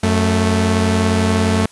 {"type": "tone pair together", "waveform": "sawtooth", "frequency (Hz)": [91.38, 220], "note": ["F#2", "A3"], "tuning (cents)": [-21, 0], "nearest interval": "octave + minor third", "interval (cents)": 1521, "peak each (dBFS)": -12, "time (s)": [0.03, 1.66], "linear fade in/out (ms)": 5, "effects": ["white hiss -48 dBFS RMS until 1.71 s", "resampled to 24000 Hz"]}